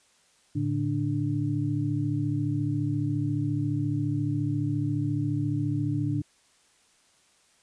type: tone cluster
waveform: sine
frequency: 110.5 / 144.9 / 294.3 Hz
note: A2 / D3 / D4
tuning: +8 / -23 / +4 cents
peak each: -29 dBFS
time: 0.55-6.22 s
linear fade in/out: 10 ms
effects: white hiss -63 dBFS RMS until 7.62 s + resampled to 22050 Hz